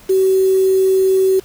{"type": "tone with quantisation", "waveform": "sine", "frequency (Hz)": 380.2, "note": "F#4", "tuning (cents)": 47, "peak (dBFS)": -10, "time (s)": [0.09, 1.4], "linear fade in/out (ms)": 10, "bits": 5, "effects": ["pink hiss -44 dBFS RMS until 1.44 s"]}